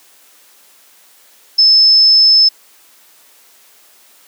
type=tone; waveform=sine; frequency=5240 Hz; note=E8; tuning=11 cents flat; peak=-5 dBFS; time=1.58-2.49 s; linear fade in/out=10 ms; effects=white hiss -47 dBFS RMS until 4.27 s + high-pass 300 Hz 12 dB/octave